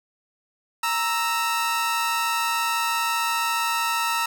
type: tone pair together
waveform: sawtooth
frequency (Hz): 930 / 1315.2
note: A#5 / E6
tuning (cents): -4 / -4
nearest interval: tritone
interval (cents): 600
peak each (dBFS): -21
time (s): 0.83-4.26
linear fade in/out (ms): 5
effects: none